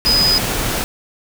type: tone in noise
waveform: sine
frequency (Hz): 4987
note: D#8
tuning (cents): +3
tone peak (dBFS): -12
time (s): 0.06-0.38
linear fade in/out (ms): 0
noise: pink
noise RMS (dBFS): -20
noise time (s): 0.05-0.84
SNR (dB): +5
effects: none